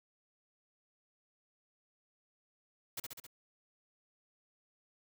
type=noise with echo; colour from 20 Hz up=white; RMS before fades=-40 dBFS; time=2.97-3 s; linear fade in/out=5 ms; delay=67 ms; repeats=4; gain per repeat=-3 dB; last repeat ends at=3.268 s; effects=none